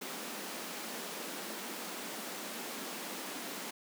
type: high-pass noise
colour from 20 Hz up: pink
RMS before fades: -42 dBFS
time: 0.01-3.71 s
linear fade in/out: 10 ms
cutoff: 190 Hz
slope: 48 dB/octave
effects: none